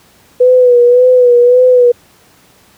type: tone with vibrato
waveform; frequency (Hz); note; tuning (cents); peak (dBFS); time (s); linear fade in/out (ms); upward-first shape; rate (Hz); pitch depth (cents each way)
sine; 493.9; B4; 0; -3; 0.4-1.92; 10; sine; 1.8; 45
effects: pink hiss -46 dBFS RMS until 2.77 s + high-pass 80 Hz 12 dB/octave